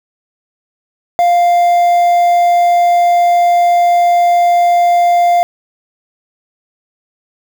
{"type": "tone with quantisation", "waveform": "triangle", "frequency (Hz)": 698.5, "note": "F5", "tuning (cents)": 0, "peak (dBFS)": -5, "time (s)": [1.19, 5.43], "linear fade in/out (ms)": 0, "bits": 5, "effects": []}